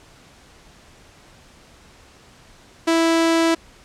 sawtooth tone, 329.6 Hz, E4, in tune, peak -11 dBFS, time 2.87-3.55 s, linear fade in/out 10 ms, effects pink hiss -49 dBFS RMS until 3.84 s + low-pass 8000 Hz 12 dB/octave

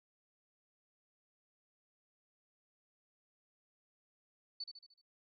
sine tone with echo, 4490 Hz, C#8, 21 cents sharp, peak -39 dBFS, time 4.6-4.64 s, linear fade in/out 5 ms, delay 75 ms, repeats 5, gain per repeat -6 dB, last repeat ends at 5.015 s, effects none

